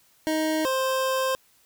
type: tone pair in turn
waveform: 25% pulse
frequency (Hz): 313.5 / 524.7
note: D#4 / C5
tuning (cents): +13 / +5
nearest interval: major sixth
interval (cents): 892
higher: second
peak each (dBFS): -19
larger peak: neither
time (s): 0.27-0.65 / 0.65-1.35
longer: second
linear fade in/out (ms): 0
effects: white hiss -61 dBFS RMS until 1.65 s